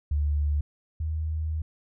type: tone pair in turn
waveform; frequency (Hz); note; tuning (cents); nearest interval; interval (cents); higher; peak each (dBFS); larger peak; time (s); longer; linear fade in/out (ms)
sine; 73.42 / 78.56; D2 / D#2; 0 / +17; minor second; 117; second; -22 / -26; first; 0.11-0.61 / 1-1.62; second; 5
effects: none

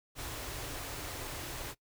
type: band-stop noise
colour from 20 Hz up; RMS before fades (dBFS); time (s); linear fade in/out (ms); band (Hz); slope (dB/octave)
pink; -41; 0.15-1.75; 50; 160 to 250; 96
effects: noise-tail reverb RT60 0.1 s tail -20 dB re dry

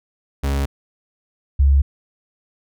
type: tone pair in turn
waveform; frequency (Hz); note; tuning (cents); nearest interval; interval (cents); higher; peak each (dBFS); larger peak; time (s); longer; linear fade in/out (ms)
40% pulse / sine; 69.3 / 69.3; C#2 / C#2; 0 / 0; unison; 0; neither; -17 / -10; second; 0.43-0.66 / 1.59-1.82; neither; 10
effects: none

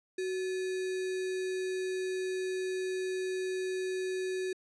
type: tone with sample-and-hold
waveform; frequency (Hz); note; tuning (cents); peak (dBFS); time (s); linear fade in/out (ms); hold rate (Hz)
sine; 372.3; F#4; +11; -31; 0.18-4.53; 5; 2100
effects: resampled to 22050 Hz

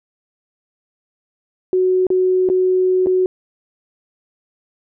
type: tone with dropouts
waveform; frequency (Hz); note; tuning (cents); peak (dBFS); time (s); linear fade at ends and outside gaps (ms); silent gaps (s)
sine; 370; F#4; 0; -12; 1.73-3.26; 1; 2.068-2.103 / 2.489-2.499 / 3.061-3.069
effects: none

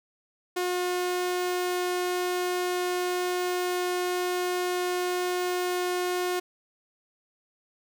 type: tone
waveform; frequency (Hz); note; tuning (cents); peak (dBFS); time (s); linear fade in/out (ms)
sawtooth; 359.9; F#4; -48; -22; 0.56-6.4; 10
effects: none

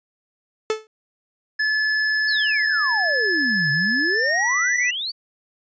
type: tone with exponential decay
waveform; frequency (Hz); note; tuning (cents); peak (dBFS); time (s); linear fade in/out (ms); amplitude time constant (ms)
45% pulse; 435.7; A4; -17; -16; 0.7-0.87; 1; 36
type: tone with pitch glide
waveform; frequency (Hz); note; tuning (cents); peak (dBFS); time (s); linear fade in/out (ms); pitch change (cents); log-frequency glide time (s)
square; 1724 to 1968.9; A6 to B6; -36 to -6; -19; 1.59-4.91; 10; +230; 4.1-4.52
type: exponential two-way sweep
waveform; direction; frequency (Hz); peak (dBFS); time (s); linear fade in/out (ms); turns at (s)
sine; down then up; 4692 to 138 to 4692; -24; 2.27-5.12; 20; 3.71
effects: resampled to 16000 Hz

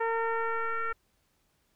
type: tone with frequency modulation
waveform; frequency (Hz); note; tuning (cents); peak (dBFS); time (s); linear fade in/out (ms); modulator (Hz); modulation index
sine; 456.3; A#4; -37; -27; 0-0.93; 10; 456; 3
effects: pink hiss -72 dBFS RMS until 1.75 s

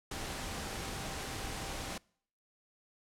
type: tone in noise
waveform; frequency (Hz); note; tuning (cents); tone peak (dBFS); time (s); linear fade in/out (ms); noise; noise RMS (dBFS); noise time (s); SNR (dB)
sine; 784; G5; 0; -51; 0.11-1.98; 5; pink; -40; 0.11-1.98; -14
effects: noise-tail reverb RT60 0.6 s tail -26 dB re dry + low-pass 10000 Hz 12 dB/octave

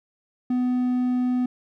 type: tone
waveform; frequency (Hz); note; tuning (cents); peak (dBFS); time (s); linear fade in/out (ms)
triangle; 249.8; B3; +20; -18; 0.5-1.46; 5
effects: none

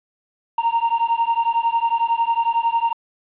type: beating tone pair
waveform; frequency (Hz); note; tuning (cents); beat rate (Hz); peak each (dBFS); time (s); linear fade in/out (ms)
triangle; 920 / 931; A#5 / A#5; -23 / -2; 11; -18 / -18; 0.58-2.93; 5
effects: resampled to 8000 Hz + 8-bit

